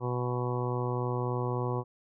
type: harmonic tone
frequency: 123.47 Hz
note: B2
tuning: in tune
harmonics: 1 / 2 / 3 / 4 / 5 / 6 / 7 / 8 / 9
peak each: -31 / -40 / -35 / -37 / -46 / -43 / -42 / -39 / -42 dBFS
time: 0-1.84 s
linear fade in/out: 50 ms
effects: none